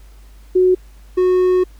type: tone pair in turn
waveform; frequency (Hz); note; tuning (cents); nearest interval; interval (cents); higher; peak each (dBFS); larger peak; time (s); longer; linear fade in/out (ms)
sine / triangle; 367.9 / 366.3; F#4 / F#4; -10 / -17; unison; 7; first; -9; neither; 0.55-0.75 / 1.17-1.64; second; 10
effects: added 50 Hz sine -39 dBFS peak until 1.79 s + pink hiss -53 dBFS RMS until 1.79 s